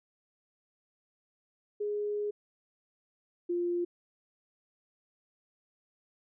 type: tone pair in turn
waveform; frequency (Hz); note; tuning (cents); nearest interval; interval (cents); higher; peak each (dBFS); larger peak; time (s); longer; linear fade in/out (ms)
sine; 415.3 / 349.2; G#4 / F4; 0 / 0; minor third; 300; first; -30 / -28; second; 1.8-2.31 / 3.49-3.85; first; 10
effects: none